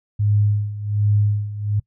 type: tone with tremolo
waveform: sine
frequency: 103.83 Hz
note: G#2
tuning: in tune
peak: -13 dBFS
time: 0.19-1.8 s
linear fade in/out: 10 ms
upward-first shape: sine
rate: 1.3 Hz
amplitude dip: 80%
effects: noise-tail reverb RT60 0.1 s tail -22 dB re dry